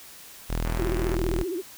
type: tone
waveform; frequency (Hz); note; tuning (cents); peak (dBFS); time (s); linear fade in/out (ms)
sawtooth; 40.62; E1; -25; -21; 0.49-1.44; 20
type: click train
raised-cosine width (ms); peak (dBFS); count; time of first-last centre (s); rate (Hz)
0.5; -22; 56; 0.66-1.151; 112
type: tone with vibrato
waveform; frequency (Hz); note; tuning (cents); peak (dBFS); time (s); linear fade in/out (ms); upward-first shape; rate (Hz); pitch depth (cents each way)
sine; 356.3; F4; +35; -27; 0.78-1.62; 20; triangle; 15; 180
effects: white hiss -46 dBFS RMS until 1.77 s